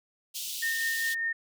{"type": "high-pass noise", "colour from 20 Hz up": "pink", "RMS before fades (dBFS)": -36, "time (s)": [0.34, 1.15], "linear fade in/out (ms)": 20, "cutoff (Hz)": 2900, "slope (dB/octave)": 48}
{"type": "tone with tremolo", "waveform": "sine", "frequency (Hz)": 1829, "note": "A#6", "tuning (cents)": -33, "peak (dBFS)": -26, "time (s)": [0.62, 1.33], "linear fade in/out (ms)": 10, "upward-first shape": "triangle", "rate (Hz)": 5, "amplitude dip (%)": 35}
{"effects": []}